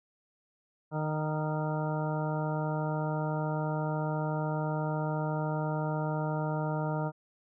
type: harmonic tone with a mistuned harmonic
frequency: 154 Hz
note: D#3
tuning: 17 cents flat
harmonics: 1 / 2 / 3 / 4 / 5 / 6 / 8 / 9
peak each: -31 / -39 / -40 / -37 / -41 / -39 / -45 / -44 dBFS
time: 0.91-7.12 s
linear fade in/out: 50 ms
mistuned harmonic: 6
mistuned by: +17 cents
effects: none